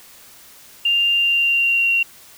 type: tone with pitch glide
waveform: sine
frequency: 2794 to 2751 Hz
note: F7 to F7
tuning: 0 to -27 cents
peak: -14 dBFS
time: 0.85-2.03 s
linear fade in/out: 5 ms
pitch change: -27 cents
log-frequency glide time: 1.12-1.92 s
effects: white hiss -45 dBFS RMS until 2.37 s